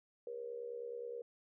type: tone with amplitude modulation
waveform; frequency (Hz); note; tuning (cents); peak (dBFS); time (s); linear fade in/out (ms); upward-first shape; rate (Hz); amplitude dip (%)
sine; 476.4; A#4; +38; -38; 0.27-1.22; 2; sine; 69.5; 75
effects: none